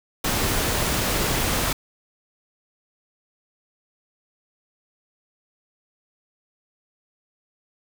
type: noise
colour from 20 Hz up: pink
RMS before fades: -23 dBFS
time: 0.24-1.73 s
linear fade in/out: 5 ms
effects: none